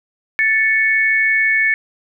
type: tone pair together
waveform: sine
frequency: 1759.6 / 2217 Hz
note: A6 / C#7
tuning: 0 / 0 cents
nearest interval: major third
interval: 400 cents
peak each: -15 / -15 dBFS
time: 0.39-1.74 s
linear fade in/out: 0 ms
effects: none